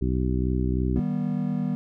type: harmonic tone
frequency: 63.1 Hz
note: B1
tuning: 38 cents sharp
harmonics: 1 / 2 / 3 / 4 / 5 / 6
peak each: -25 / -28 / -30 / -31 / -32 / -33 dBFS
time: 0.01-1 s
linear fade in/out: 10 ms
type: chord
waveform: triangle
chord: Eb augmented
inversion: none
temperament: just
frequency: 155.56 / 194.45 / 243.1 Hz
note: Eb3 / G3 / B3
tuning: 0 / -14 / -27 cents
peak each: -27 / -26 / -26 dBFS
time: 0.96-1.75 s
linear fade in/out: 0 ms
effects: none